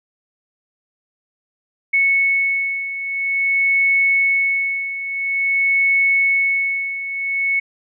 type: beating tone pair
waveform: sine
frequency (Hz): 2207 / 2207.49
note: C#7 / C#7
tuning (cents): -8 / -8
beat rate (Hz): 0.49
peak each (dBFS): -21 / -16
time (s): 1.93-7.6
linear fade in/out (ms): 10
effects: none